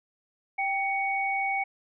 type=tone pair together; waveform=sine; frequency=784 / 2234 Hz; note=G5 / C#7; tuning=0 / +13 cents; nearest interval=octave + tritone; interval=1813 cents; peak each=-28 / -28 dBFS; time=0.58-1.64 s; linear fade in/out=10 ms; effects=none